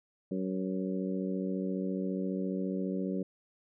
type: harmonic tone with a mistuned harmonic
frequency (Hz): 94.6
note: F#2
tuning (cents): +39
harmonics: 2 / 3 / 4 / 5 / 6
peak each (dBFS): -33 / -37 / -39 / -41 / -43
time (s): 0.31-3.23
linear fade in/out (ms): 5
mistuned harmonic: 6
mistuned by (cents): -45
effects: none